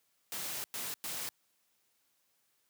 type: noise bursts at uneven times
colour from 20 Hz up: white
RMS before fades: -39 dBFS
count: 3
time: 0.32-0.64 / 0.74-0.94 / 1.04-1.29 s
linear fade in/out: 0 ms
effects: white hiss -75 dBFS RMS until 2.69 s + high-pass 100 Hz 12 dB/octave